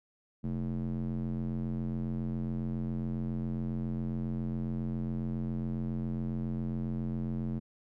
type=tone with band-pass filter; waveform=square; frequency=43.65 Hz; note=F1; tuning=in tune; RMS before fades=-34 dBFS; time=0.43-7.6 s; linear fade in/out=20 ms; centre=190 Hz; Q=2.5; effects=none